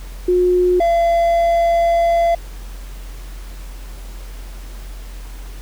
sine / triangle tone pair in turn, 360 / 679.6 Hz, F#4 / F5, -47 / -47 cents, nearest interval major seventh, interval 1100 cents, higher second, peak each -11 / -10 dBFS, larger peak second, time 0.28-0.8 / 0.8-2.35 s, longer second, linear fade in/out 5 ms, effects added 44 Hz sine -29 dBFS peak until 5.61 s + pink hiss -42 dBFS RMS until 5.61 s

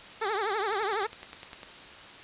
15% pulse tone with vibrato, 415.3 Hz, G#4, in tune, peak -21 dBFS, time 0.21-1.07 s, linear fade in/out 10 ms, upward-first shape triangle, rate 12 Hz, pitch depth 180 cents each way
click train, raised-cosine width 0.2 ms, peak -24 dBFS, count 10, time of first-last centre 0.73-1.632 s, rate 9.98 Hz
effects white hiss -46 dBFS RMS until 2.23 s + resampled to 8000 Hz

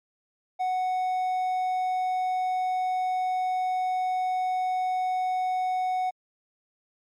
triangle tone, 740 Hz, F#5, in tune, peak -22 dBFS, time 0.59-6.11 s, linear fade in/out 20 ms, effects MP3 64 kbps

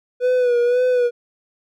triangle tone with vibrato, 491.4 Hz, B4, 9 cents flat, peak -12 dBFS, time 0.2-1.11 s, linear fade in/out 50 ms, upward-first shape sine, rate 1.9 Hz, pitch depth 48 cents each way, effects none

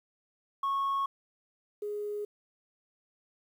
sine tone pair in turn, 1100 / 415.3 Hz, C#6 / G#4, -14 / 0 cents, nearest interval octave + perfect fourth, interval 1686 cents, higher first, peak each -25 / -32 dBFS, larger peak first, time 0.63-1.06 / 1.82-2.25 s, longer neither, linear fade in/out 5 ms, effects tanh soft clip ceiling -26 dBFS + 10-bit

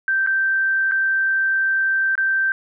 sine tone with dropouts, 1563 Hz, G6, 6 cents flat, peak -16 dBFS, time 0.08-2.52 s, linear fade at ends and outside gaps 1 ms, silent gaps 0.264-0.272 / 0.913-0.919 / 2.154-2.178 s, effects none

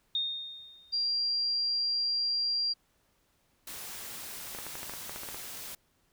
sine tone with exponential decay, 3680 Hz, A#7, 23 cents flat, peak -26 dBFS, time 0.15-1.12 s, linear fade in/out 2 ms, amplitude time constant 210 ms
sine tone, 4756 Hz, D8, 21 cents sharp, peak -27 dBFS, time 0.92-2.74 s, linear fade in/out 20 ms
white noise, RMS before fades -42 dBFS, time 3.67-5.75 s, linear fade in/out 5 ms
clicks, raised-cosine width 0.5 ms, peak -26 dBFS, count 12, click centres 4.549 / 4.587 / 4.666 / 4.754 / 4.831 / 4.896 / 4.937 / 5.095 / 5.161 / 5.234 / 5.288 / 5.345 s
effects pink hiss -71 dBFS RMS until 6.12 s

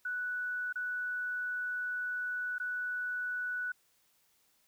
sine tone with dropouts, 1480 Hz, F#6, in tune, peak -33 dBFS, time 0.05-3.72 s, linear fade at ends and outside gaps 5 ms, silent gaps 0.727-0.756 / 2.583-2.599 s, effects white hiss -71 dBFS RMS until 4.67 s

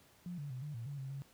sine tone with pitch steps, 176.4 / 144.2 / 127.4 / 148.3 / 116.1 / 142.3 / 133.9 / 137.8 Hz, F3 / D3 / C3 / D3 / A#2 / C#3 / C3 / C#3, +18 / -31 / -46 / +17 / -7 / +46 / +40 / -10 cents, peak -40 dBFS, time 0.26-1.22 s, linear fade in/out 0 ms, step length 120 ms, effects pink hiss -65 dBFS RMS until 1.33 s + high-pass 60 Hz 12 dB/octave

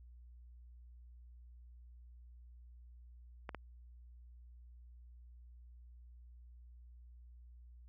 clicks, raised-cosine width 0.5 ms, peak -27 dBFS, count 2, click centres 3.492 / 3.547 s, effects added 60 Hz sine -54 dBFS peak until 7.88 s

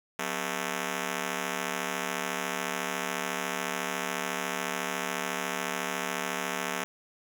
5% pulse ring-modulated tone, 220 Hz, A3, in tune, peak -16 dBFS, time 0.19-6.84 s, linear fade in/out 0 ms, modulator 37 Hz, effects none

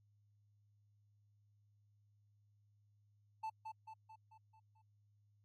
triangle tone with echo, 880 Hz, A5, in tune, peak -38 dBFS, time 3.43-3.5 s, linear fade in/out 10 ms, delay 220 ms, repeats 6, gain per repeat -5 dB, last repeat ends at 4.82 s, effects added 103 Hz sine -70 dBFS peak until 5.44 s + AAC 48 kbps

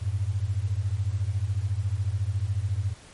sine beating tone pair, 91.7 / 105.7 Hz, F#2 / G#2, -15 / +31 cents, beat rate 14 Hz, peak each -27 dBFS, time 0.01-2.94 s, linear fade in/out 20 ms, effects pink hiss -50 dBFS RMS until 3.13 s + MP3 48 kbps

